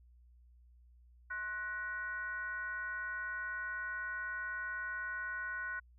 sine tone with frequency modulation, 1480 Hz, F#6, in tune, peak -37 dBFS, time 1.3-5.8 s, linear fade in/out 10 ms, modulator 416 Hz, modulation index 0.66, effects added 60 Hz sine -59 dBFS peak until 5.98 s

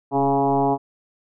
sine tone with frequency modulation, 554.4 Hz, C#5, in tune, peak -16 dBFS, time 0.11-0.78 s, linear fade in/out 50 ms, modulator 139 Hz, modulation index 2.7, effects none

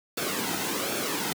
pink noise with flanger, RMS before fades -29 dBFS, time 0.17-1.33 s, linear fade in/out 5 ms, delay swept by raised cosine 1 to 1.79 ms, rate 1.3 Hz, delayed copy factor -0.55, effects high-pass 200 Hz 12 dB/octave

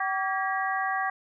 harmonic tone with a mistuned harmonic, 383.5 Hz, G4, 38 cents flat, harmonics 2 / 3 / 4 / 5, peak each -29 / -31 / -32 / -33 dBFS, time 0-1.1 s, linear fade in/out 5 ms, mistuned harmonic 4, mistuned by +100 cents, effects none

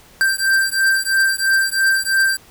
square beating tone pair, 1569 / 1572 Hz, G6 / G6, +1 / +4 cents, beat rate 3 Hz, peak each -18 dBFS, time 0.21-2.37 s, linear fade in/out 0 ms, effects pink hiss -47 dBFS RMS until 2.5 s

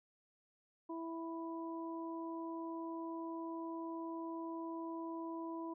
harmonic tone, 329.6 Hz, E4, in tune, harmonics 1 / 2 / 3, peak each -42 / -51 / -47 dBFS, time 0.89-5.74 s, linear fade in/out 10 ms, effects none

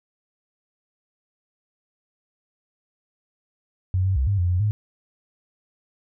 sine tone with pitch steps, 92.7 / 95.2 / 65.8 / 99.8 / 88.3 / 89.8 / 105.6 Hz, F#2 / F#2 / C2 / G2 / F2 / F2 / G#2, +4 / +50 / +10 / +32 / +20 / +49 / +29 cents, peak -18 dBFS, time 3.94-4.71 s, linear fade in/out 0 ms, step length 110 ms, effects none

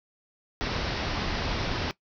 pink low-pass noise, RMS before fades -30 dBFS, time 0.61-1.91 s, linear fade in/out 0 ms, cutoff 5600 Hz, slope 96 dB/octave, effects noise-tail reverb RT60 0.1 s tail -18 dB re dry

